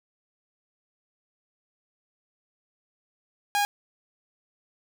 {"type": "tone", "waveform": "sawtooth", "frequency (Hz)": 818, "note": "G#5", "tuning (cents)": -26, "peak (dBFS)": -18, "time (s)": [3.55, 3.65], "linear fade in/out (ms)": 0, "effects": []}